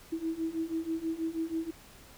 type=beating tone pair; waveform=sine; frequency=322 / 328.2 Hz; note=E4 / E4; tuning=-41 / -8 cents; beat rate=6.2 Hz; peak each=-35 / -33 dBFS; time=0.12-1.71 s; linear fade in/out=10 ms; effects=pink hiss -54 dBFS RMS until 2.17 s